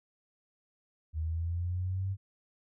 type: linear sweep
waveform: sine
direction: up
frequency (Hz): 77.78 to 98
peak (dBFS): -30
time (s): 1.13-2.17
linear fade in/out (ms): 50
effects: none